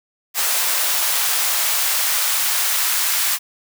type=noise with high-pass filter sweep; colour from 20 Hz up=white; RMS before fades=-19 dBFS; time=0.34-3.39 s; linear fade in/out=50 ms; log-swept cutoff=700 to 1100 Hz; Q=0.93; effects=none